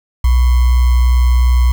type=tone with sample-and-hold; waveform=sine; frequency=61.4 Hz; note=B1; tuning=9 cents flat; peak=-7 dBFS; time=0.24-1.72 s; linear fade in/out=5 ms; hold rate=1050 Hz; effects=none